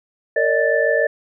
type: tone cluster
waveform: sine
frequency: 459 / 572 / 619 / 1760 Hz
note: A#4 / D5 / D#5 / A6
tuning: -27 / -46 / -9 / 0 cents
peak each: -20 dBFS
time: 0.36-1.07 s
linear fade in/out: 5 ms
effects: none